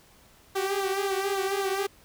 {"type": "tone with flanger", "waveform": "sawtooth", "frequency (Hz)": 390.9, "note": "G4", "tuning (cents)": -5, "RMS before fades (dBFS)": -28, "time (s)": [0.55, 1.87], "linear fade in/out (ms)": 10, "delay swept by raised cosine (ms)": [0.37, 4.87], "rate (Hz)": 3.7, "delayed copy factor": -0.75, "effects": ["pink hiss -57 dBFS RMS until 2.04 s"]}